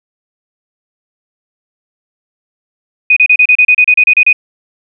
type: tone bursts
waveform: sine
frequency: 2489 Hz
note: D#7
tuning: in tune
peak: -3 dBFS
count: 13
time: 3.1-4.329 s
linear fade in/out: 5 ms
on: 65 ms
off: 32 ms
effects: none